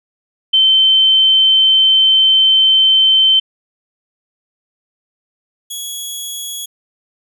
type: tone pair in turn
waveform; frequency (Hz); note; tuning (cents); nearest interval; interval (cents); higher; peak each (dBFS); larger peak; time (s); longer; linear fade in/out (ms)
sine / 15% pulse; 3091 / 3348; G7 / G#7; -25 / +13; minor second; 138; second; -7 / -16; first; 0.53-3.4 / 5.7-6.66; first; 10
effects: none